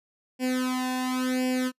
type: tone with flanger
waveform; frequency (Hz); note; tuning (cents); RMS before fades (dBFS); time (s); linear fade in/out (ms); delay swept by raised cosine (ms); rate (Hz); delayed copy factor
sawtooth; 255; C4; -44; -27; 0.39-1.72; 50; 0.39 to 1.15; 0.93; +0.95
effects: noise-tail reverb RT60 0.1 s tail -26 dB re dry + resampled to 32000 Hz